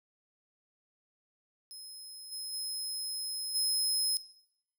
25% pulse tone with level steps, 5130 Hz, E8, 48 cents flat, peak -40 / -33 / -30 / -23 dBFS, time 1.71-4.17 s, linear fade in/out 0 ms, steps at 2.31 / 2.52 / 3.54 s, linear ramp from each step 20 ms, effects noise-tail reverb RT60 0.7 s tail -17 dB re dry

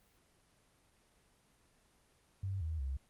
sine tone with pitch steps, 96.6 / 79.7 / 67 Hz, G2 / D#2 / C2, -25 / +42 / +42 cents, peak -35 dBFS, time 2.43-2.97 s, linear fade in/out 5 ms, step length 180 ms, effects pink hiss -70 dBFS RMS until 3.09 s + Opus 24 kbps

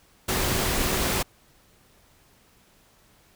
sine tone in noise, 374.6 Hz, F#4, 21 cents sharp, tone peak -35 dBFS, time 0.28-1.23 s, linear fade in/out 10 ms, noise pink, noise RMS -25 dBFS, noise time 0.28-1.23 s, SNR -13 dB, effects pink hiss -59 dBFS RMS until 3.35 s

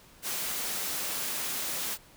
white high-pass noise, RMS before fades -33 dBFS, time 0.22-1.98 s, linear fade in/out 50 ms, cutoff 150 Hz, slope 24 dB/octave, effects pink hiss -56 dBFS RMS until 2.16 s

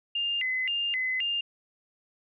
sine tone with vibrato, 2388 Hz, D7, 28 cents sharp, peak -26 dBFS, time 0.15-1.41 s, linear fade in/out 5 ms, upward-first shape square, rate 1.9 Hz, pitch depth 280 cents each way, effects none

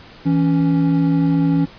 triangle tone pair together, 164.81 / 278.2 Hz, E3 / C#4, 0 / +6 cents, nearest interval major sixth, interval 906 cents, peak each -14 dBFS, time 0.25-1.66 s, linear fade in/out 20 ms, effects pink hiss -42 dBFS RMS until 1.78 s + resampled to 11025 Hz

